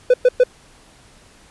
triangle tone bursts, 500 Hz, B4, 21 cents sharp, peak -6 dBFS, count 3, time 0.1-0.437 s, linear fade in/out 5 ms, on 39 ms, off 110 ms, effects pink hiss -49 dBFS RMS until 1.5 s + resampled to 24000 Hz

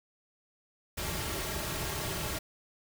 pink noise with comb filter, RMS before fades -35 dBFS, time 0.97-2.39 s, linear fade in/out 10 ms, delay 4 ms, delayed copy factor -0.6, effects none

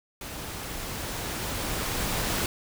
pink noise with level ramp, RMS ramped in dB -38 to -27 dBFS, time 0.21-2.46 s, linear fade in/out 2 ms, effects none

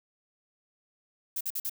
violet noise bursts, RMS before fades -32 dBFS, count 4, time 1.36-1.696 s, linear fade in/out 5 ms, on 48 ms, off 48 ms, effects none

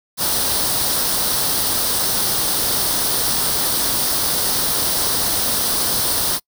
white noise with comb filter, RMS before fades -19 dBFS, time 0.17-6.4 s, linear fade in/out 50 ms, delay 0.21 ms, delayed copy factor +0.6, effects noise-tail reverb RT60 0.1 s tail -26 dB re dry

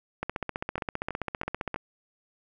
two click trains, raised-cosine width 0.5 ms, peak -15 / -18 dBFS, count 24 / 4, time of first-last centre 0.23-1.743 / 0.78-1.76 s, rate 15.2 / 3.06 Hz, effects none

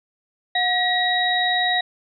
sine tone cluster, 726 / 1911 / 3820 Hz, F#5 / A#6 / A#7, -33 / +43 / +42 cents, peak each -22 dBFS, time 0.55-1.81 s, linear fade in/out 5 ms, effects none

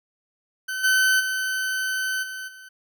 40% pulse tone with level steps, 1524 Hz, G6, 49 cents flat, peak -26 / -16 / -23 / -31 / -41 dBFS, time 0.68-2.69 s, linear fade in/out 10 ms, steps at 0.83 / 1.19 / 2.22 / 2.47 s, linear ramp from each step 20 ms, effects none

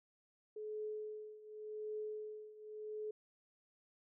sine tone with tremolo, 427.5 Hz, A4, 50 cents flat, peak -39 dBFS, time 0.56-3.11 s, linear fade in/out 5 ms, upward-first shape triangle, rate 0.88 Hz, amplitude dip 85%, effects none

